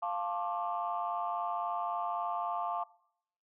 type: chord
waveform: sine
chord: D minor seventh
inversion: first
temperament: equal with one note detuned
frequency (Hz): 698.5 / 880 / 1071 / 1174.7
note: F5 / A5 / C6 / D6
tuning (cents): 0 / 0 / +40 / 0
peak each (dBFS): -35 / -37 / -38 / -38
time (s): 0.02-2.84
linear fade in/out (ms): 10
effects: noise-tail reverb RT60 0.7 s tail -22 dB re dry + tanh soft clip ceiling -23 dBFS